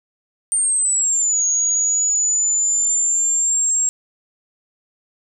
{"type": "linear two-way sweep", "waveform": "sine", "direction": "down then up", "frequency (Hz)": [8870, 6645, 7560], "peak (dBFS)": -15, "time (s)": [0.52, 3.89], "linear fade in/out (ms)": 0, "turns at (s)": 1.44, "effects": []}